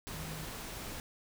sine tone in noise, 158.3 Hz, D#3, 30 cents sharp, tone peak -43 dBFS, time 0.14-0.45 s, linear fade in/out 0 ms, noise pink, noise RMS -43 dBFS, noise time 0.07-1 s, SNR -3 dB, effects none

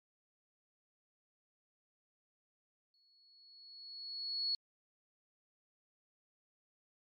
sine tone with exponential growth, 4370 Hz, C#8, 26 cents flat, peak -31 dBFS, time 2.94-4.55 s, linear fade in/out 1 ms, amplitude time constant 350 ms, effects MP3 96 kbps

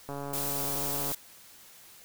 click train, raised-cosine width 1 ms, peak -24 dBFS, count 146, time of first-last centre 0.09-1.118 s, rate 141 Hz
blue noise, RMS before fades -33 dBFS, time 0.33-1.15 s, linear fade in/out 5 ms
effects white hiss -53 dBFS RMS until 2.04 s

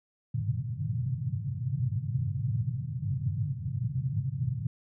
white band-pass noise, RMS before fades -31 dBFS, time 0.34-4.67 s, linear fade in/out 5 ms, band 100 to 140 Hz, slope 48 dB/octave, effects none

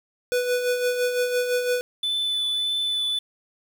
square tone with tremolo, 493.9 Hz, B4, in tune, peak -20 dBFS, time 0.32-1.81 s, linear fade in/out 0 ms, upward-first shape sine, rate 5.9 Hz, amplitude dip 50%
triangle tone with vibrato, 3499 Hz, A7, 10 cents flat, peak -21 dBFS, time 2.03-3.19 s, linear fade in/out 5 ms, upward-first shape triangle, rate 1.7 Hz, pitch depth 11 cents each way
effects 8-bit

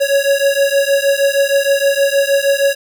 square beating tone pair, 553 / 559.4 Hz, C#5 / C#5, -4 / +16 cents, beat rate 6.4 Hz, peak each -15 / -15 dBFS, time 0-2.75 s, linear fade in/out 20 ms, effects 8-bit

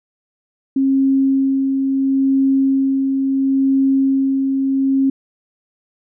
sine tone with tremolo, 270 Hz, C#4, 45 cents flat, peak -11 dBFS, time 0.76-5.1 s, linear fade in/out 5 ms, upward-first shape sine, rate 0.73 Hz, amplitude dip 35%, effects none

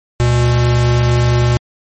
square tone pair together, 71.51 / 120.6 Hz, D2 / B2, -46 / -41 cents, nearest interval major sixth, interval 905 cents, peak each -19 / -11 dBFS, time 0.2-1.57 s, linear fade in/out 0 ms, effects MP3 32 kbps

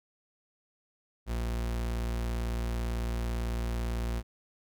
40% pulse tone, 58 Hz, A#1, 8 cents flat, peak -29 dBFS, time 1.26-4.23 s, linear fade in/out 50 ms, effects none

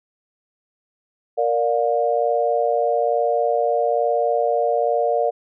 sine chord, Bb major, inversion none, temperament equal with one note detuned, 466.2 / 587.3 / 710.7 Hz, Bb4 / D5 / F5, 0 / 0 / +30 cents, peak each -21 dBFS, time 1.37-5.31 s, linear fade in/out 20 ms, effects none

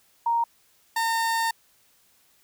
sine / 30% pulse tone pair in turn, 932.3 / 911 Hz, A#5 / A#5, 0 / -40 cents, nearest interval unison, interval 40 cents, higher first, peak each -20 dBFS, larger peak neither, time 0.26-0.44 / 0.96-1.51 s, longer second, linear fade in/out 5 ms, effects white hiss -62 dBFS RMS until 2.43 s

